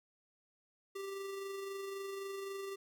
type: tone with amplitude modulation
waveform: square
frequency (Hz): 392.3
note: G4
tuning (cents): +1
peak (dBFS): -40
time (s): 0.95-2.76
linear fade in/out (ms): 10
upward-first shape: sine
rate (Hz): 23.8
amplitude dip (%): 30
effects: none